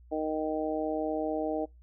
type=harmonic tone; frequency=155.56 Hz; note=D#3; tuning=in tune; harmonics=2 / 3 / 4 / 5; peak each=-33 / -34 / -33 / -37 dBFS; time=0.11-1.66 s; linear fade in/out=20 ms; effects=noise-tail reverb RT60 0.2 s tail -25 dB re dry + added 60 Hz sine -52 dBFS peak until 1.82 s